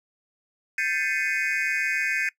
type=tone cluster; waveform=triangle; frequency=1576 / 1757 / 2055 / 2202 / 2488 Hz; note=G6 / A6 / C7 / C#7 / D#7; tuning=+9 / -3 / -32 / -12 / -1 cents; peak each=-28 dBFS; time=0.78-2.29 s; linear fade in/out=2 ms; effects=noise-tail reverb RT60 0.1 s tail -21 dB re dry